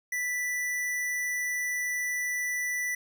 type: tone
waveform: square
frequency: 1975.5 Hz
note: B6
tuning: in tune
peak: -29 dBFS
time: 0.12-2.95 s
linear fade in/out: 5 ms
effects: none